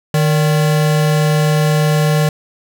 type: tone pair together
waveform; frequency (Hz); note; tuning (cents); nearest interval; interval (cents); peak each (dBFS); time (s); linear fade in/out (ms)
square; 153.8 / 580; D#3 / D5; -20 / -22; octave + major seventh; 2298; -12 / -22; 0.14-2.29; 2
effects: none